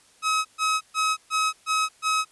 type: tone bursts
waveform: sawtooth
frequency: 1277 Hz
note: D#6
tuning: 45 cents sharp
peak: -17 dBFS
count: 6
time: 0.22-2.25 s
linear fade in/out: 50 ms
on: 230 ms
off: 130 ms
effects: white hiss -57 dBFS RMS until 2.31 s + resampled to 24000 Hz